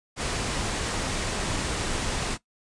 pink low-pass noise, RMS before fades -29 dBFS, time 0.16-2.38 s, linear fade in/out 50 ms, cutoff 9700 Hz, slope 48 dB/octave, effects noise-tail reverb RT60 0.1 s tail -17 dB re dry + resampled to 24000 Hz

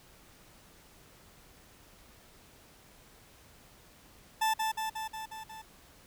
40% pulse tone with echo, 880 Hz, A5, in tune, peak -25 dBFS, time 4.41-4.54 s, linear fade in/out 10 ms, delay 180 ms, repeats 6, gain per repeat -3 dB, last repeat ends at 5.62 s, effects pink hiss -58 dBFS RMS until 6.06 s

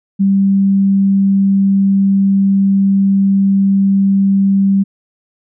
sine tone, 195.9 Hz, G3, 1 cent flat, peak -8 dBFS, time 0.19-4.84 s, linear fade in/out 20 ms, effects none

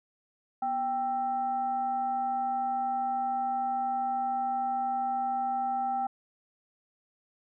sine tone with frequency modulation, 785 Hz, G5, 2 cents sharp, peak -27 dBFS, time 0.62-6.07 s, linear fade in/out 5 ms, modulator 541 Hz, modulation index 0.38, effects none

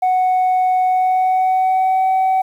sine tone with pitch glide, 740 to 756.9 Hz, F#5 to F#5, 0 to +39 cents, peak -10 dBFS, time 0.02-2.42 s, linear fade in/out 10 ms, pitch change +39 cents, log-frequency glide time 0.86-2.07 s, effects tanh soft clip ceiling -11 dBFS + 8-bit

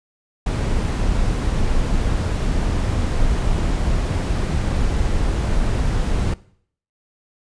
brown noise, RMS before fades -19 dBFS, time 0.46-6.34 s, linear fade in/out 5 ms, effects noise-tail reverb RT60 0.6 s tail -20 dB re dry + resampled to 22050 Hz

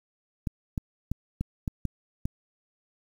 clicks, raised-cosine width 5 ms, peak -16 dBFS, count 7, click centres 0.472 / 0.778 / 1.116 / 1.41 / 1.678 / 1.853 / 2.255 s, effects 8-bit

